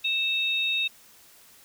sine tone pair together, 2637 / 3729 Hz, E7 / A#7, 0 / 0 cents, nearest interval tritone, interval 600 cents, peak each -26 dBFS, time 0.04-0.88 s, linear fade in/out 10 ms, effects white hiss -54 dBFS RMS until 1.64 s

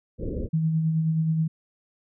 pink low-pass noise, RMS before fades -29 dBFS, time 0.18-0.49 s, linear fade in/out 50 ms, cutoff 550 Hz, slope 96 dB/octave
sine tone with tremolo, 160 Hz, D#3, 49 cents sharp, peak -19 dBFS, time 0.53-1.48 s, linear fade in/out 10 ms, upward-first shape sine, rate 9.4 Hz, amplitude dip 35%
effects none

